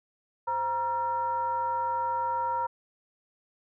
sine tone with frequency modulation, 943 Hz, A#5, 20 cents sharp, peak -26 dBFS, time 0.47-2.67 s, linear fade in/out 10 ms, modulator 421 Hz, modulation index 0.56, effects none

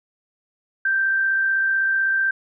sine tone with amplitude modulation, 1568 Hz, G6, in tune, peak -16 dBFS, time 0.85-2.31 s, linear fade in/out 5 ms, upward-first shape sine, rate 55.9 Hz, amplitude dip 25%, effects none

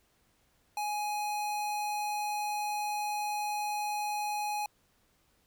square tone, 835 Hz, G#5, 9 cents sharp, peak -32 dBFS, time 0.77-4.66 s, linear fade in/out 2 ms, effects pink hiss -70 dBFS RMS until 5.46 s

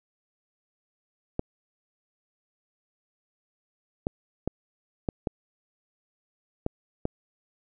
clicks, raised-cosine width 2 ms, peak -13 dBFS, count 7, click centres 1.394 / 4.069 / 4.476 / 5.088 / 5.272 / 6.664 / 7.054 s, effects none

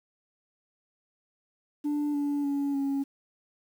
sine tone with pitch steps, 293.7 / 287.8 / 282.1 / 276.4 Hz, D4 / D4 / C#4 / C#4, 0 / -35 / +30 / -5 cents, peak -23 dBFS, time 1.84-3.04 s, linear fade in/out 20 ms, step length 300 ms, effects tanh soft clip ceiling -25 dBFS + 9-bit

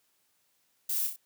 violet noise with echo, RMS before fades -31 dBFS, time 0.89-1.07 s, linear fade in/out 5 ms, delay 31 ms, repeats 3, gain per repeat -5 dB, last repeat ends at 1.163 s, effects white hiss -72 dBFS RMS until 1.25 s + high-pass 80 Hz 12 dB/octave

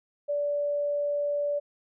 sine tone, 580 Hz, D5, 22 cents flat, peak -25 dBFS, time 0.28-1.6 s, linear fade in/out 20 ms, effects none

